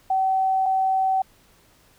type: tone pair in turn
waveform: sine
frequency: 763 / 763 Hz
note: G5 / G5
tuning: -47 / -47 cents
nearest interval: unison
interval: 0 cents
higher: neither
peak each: -18 dBFS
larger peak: neither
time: 0.1-0.66 / 0.66-1.22 s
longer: neither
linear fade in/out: 5 ms
effects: pink hiss -57 dBFS RMS until 1.98 s